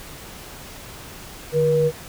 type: tone pair together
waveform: sine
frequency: 150.5 / 479.1 Hz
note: D3 / A#4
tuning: +43 / +47 cents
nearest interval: octave + minor sixth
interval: 2004 cents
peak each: -22 / -16 dBFS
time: 1.52-1.92 s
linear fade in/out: 50 ms
effects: pink hiss -39 dBFS RMS until 2.08 s